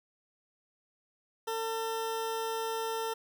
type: tone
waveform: 20% pulse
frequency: 450 Hz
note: A4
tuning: 39 cents sharp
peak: -27 dBFS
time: 1.47-3.14 s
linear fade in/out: 10 ms
effects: none